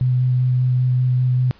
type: tone with vibrato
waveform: sine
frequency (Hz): 126.5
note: B2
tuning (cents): +42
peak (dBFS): -14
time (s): 0.01-1.51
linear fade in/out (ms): 0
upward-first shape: square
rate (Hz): 5.1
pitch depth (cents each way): 8
effects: pink hiss -51 dBFS RMS until 1.59 s + resampled to 11025 Hz